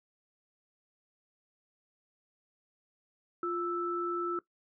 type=tone pair together; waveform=sine; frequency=349 / 1319 Hz; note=F4 / E6; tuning=-1 / +1 cents; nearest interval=octave + major seventh; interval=2302 cents; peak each=-33 / -33 dBFS; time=3.43-4.39 s; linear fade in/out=2 ms; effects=noise-tail reverb RT60 0.1 s tail -18 dB re dry